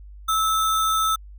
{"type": "tone with sample-and-hold", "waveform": "sine", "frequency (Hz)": 1307, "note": "E6", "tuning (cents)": -15, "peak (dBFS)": -18, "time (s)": [0.28, 1.16], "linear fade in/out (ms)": 10, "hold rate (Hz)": 4900, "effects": ["added 50 Hz sine -39 dBFS peak until 1.38 s"]}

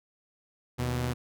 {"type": "tone pair together", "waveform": "sawtooth", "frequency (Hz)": [77.9, 123.49], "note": ["D#2", "B2"], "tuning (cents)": [3, 0], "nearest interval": "minor sixth", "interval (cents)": 797, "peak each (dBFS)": [-31, -25], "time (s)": [0.78, 1.14], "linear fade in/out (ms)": 20, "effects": []}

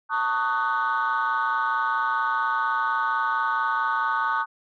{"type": "chord", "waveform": "sine", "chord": "D# half-diminished seventh", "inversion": "second", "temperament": "just", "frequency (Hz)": [896, 1120.1, 1244.5, 1493.4], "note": ["A5", "C#6", "D#6", "F#6"], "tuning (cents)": [31, 18, 0, 16], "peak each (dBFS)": -26, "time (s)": [0.09, 4.46], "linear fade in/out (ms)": 50, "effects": ["tanh soft clip ceiling -16 dBFS"]}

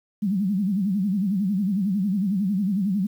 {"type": "tone with vibrato", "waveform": "sine", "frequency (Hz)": 196, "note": "G3", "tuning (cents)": 0, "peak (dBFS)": -20, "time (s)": [0.22, 3.07], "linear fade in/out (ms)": 10, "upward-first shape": "sine", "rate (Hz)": 11, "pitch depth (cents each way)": 150, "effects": ["9-bit"]}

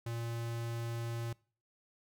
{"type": "tone", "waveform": "square", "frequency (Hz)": 116.54, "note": "A#2", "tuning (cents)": 0, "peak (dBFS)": -37, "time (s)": [0.06, 1.33], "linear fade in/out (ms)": 5, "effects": ["noise-tail reverb RT60 0.4 s tail -23 dB re dry"]}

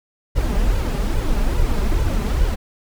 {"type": "noise with flanger", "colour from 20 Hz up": "brown", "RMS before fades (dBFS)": -18, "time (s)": [0.35, 2.56], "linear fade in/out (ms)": 20, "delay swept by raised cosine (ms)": [2, 5], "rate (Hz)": 2.4, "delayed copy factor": 0.65, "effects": []}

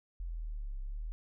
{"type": "linear two-way sweep", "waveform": "sine", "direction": "down then up", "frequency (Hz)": [43.74, 32.7, 41.65], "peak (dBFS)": -36, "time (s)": [0.2, 1.12], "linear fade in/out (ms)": 0, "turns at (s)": 0.81, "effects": []}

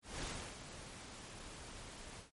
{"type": "noise with ADSR envelope", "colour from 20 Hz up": "pink", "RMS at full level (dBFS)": -42, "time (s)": [0.02, 2.31], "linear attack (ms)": 200, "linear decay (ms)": 330, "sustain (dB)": -9, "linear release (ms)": 140, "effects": ["MP3 48 kbps"]}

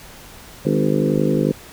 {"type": "harmonic tone with a mistuned harmonic", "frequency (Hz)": 51.2, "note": "G#1", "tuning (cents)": -24, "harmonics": [3, 4, 5, 6, 7, 8, 9, 10], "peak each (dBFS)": [-21, -22, -23, -24, -24, -25, -26, -26], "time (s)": [0.65, 1.52], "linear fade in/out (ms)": 5, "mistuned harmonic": 6, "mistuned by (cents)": -21, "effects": ["pink hiss -41 dBFS RMS until 1.72 s"]}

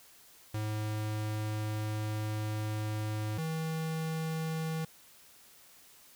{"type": "tone pair in turn", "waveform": "square", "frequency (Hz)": [107.2, 160.28], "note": ["A2", "E3"], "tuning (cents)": [-45, -48], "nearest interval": "perfect fifth", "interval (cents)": 697, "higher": "second", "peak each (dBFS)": [-33, -33], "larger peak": "neither", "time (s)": [[0.54, 3.38], [3.38, 4.85]], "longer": "first", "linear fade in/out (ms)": 5, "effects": ["white hiss -58 dBFS RMS until 6.15 s"]}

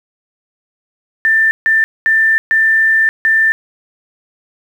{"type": "tone bursts at uneven times", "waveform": "sine", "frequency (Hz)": 1782, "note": "A6", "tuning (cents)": 22, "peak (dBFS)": -8, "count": 5, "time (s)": [[1.25, 1.51], [1.66, 1.84], [2.06, 2.38], [2.51, 3.09], [3.25, 3.52]], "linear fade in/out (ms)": 0, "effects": ["7-bit"]}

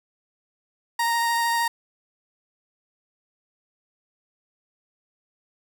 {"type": "tone with vibrato", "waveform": "30% pulse", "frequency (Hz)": 932.3, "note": "A#5", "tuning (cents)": 0, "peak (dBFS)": -18, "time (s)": [0.99, 1.68], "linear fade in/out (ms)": 5, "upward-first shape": "sine", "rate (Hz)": 13, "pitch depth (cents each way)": 12, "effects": []}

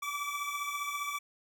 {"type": "beating tone pair", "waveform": "25% pulse", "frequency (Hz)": [1150, 1165], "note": ["D6", "D6"], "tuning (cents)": [-37, -14], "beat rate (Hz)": 15, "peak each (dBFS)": [-32, -35], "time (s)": [0.02, 1.19], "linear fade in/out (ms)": 10, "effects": []}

